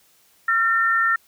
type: tone pair together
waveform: sine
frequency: 1368.2 / 1810 Hz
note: F6 / A6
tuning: -36 / +48 cents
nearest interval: perfect fourth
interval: 484 cents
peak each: -19 dBFS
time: 0.48-1.16 s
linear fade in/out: 5 ms
effects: white hiss -58 dBFS RMS until 1.27 s